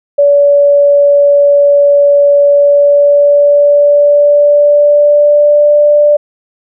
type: tone with pitch glide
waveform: sine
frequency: 572 to 589.4 Hz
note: D5 to D5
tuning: -46 to +6 cents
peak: -3 dBFS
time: 0.18-6.17 s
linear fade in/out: 10 ms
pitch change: +52 cents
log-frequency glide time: 2.41-5.74 s
effects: none